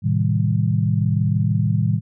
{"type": "chord", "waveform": "sine", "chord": "A half-diminished seventh", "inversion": "none", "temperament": "equal with one note detuned", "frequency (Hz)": [110, 130.81, 156.83, 196], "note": ["A2", "C3", "Eb3", "G3"], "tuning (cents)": [0, 0, 14, 0], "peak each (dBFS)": [-19, -24, -21, -24], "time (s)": [0.02, 2.01], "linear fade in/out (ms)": 50, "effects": []}